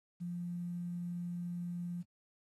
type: tone with quantisation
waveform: sine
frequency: 174.61 Hz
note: F3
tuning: in tune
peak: -37 dBFS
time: 0.2-2.03 s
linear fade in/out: 20 ms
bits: 11
effects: AAC 32 kbps